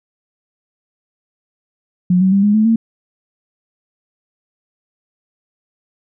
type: tone with pitch steps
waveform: sine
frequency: 180.3 / 188.72 / 197.53 / 206.8 / 216.4 / 226.5 Hz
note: F#3 / F#3 / G3 / G#3 / A3 / A#3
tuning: -45 / +34 / +13 / -7 / -29 / -50 cents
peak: -9 dBFS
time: 2.1-2.76 s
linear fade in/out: 5 ms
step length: 110 ms
effects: none